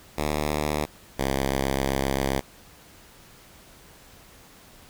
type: tone pair in turn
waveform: 5% pulse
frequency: 74.9 / 67.63 Hz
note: D2 / C#2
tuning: +35 / -42 cents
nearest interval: major second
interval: 177 cents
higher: first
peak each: -13 / -12 dBFS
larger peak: second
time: 0.17-0.86 / 1.18-2.41 s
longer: second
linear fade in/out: 20 ms
effects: pink hiss -51 dBFS RMS until 4.89 s